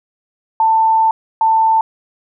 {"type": "tone bursts at uneven times", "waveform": "sine", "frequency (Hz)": 890, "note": "A5", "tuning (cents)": 20, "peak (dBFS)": -9, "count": 2, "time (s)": [[0.6, 1.11], [1.41, 1.81]], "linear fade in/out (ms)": 2, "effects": []}